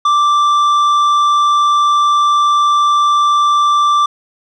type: tone with tanh clipping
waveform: sine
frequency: 1174.7 Hz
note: D6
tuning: in tune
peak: -10 dBFS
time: 0.05-4.06 s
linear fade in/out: 5 ms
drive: 8 dB
effects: none